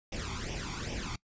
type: noise with flanger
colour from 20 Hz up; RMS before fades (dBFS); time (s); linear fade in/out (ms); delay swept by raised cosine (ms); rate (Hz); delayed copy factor
pink; -37; 0.12-1.16; 5; 0.35 to 0.9; 2.5; +0.75
effects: noise-tail reverb RT60 0.1 s tail -22 dB re dry + resampled to 16000 Hz